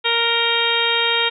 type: harmonic tone with a mistuned harmonic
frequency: 466.2 Hz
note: A#4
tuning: in tune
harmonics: 1 / 2 / 3 / 4 / 5 / 6 / 7 / 8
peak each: -25 / -25 / -25 / -26 / -24 / -26 / -22 / -22 dBFS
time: 0.04-1.3 s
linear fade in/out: 20 ms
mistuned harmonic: 7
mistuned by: -35 cents
effects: none